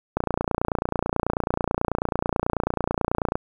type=click train; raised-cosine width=1 ms; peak=-8 dBFS; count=94; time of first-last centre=0.17-3.355 s; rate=29.2 Hz; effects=8-bit